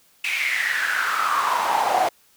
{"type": "noise with high-pass filter sweep", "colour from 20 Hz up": "brown", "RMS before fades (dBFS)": -22, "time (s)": [0.24, 2.09], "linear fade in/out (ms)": 5, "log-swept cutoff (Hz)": [2500, 690], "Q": 7.7, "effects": ["white hiss -58 dBFS RMS until 2.36 s"]}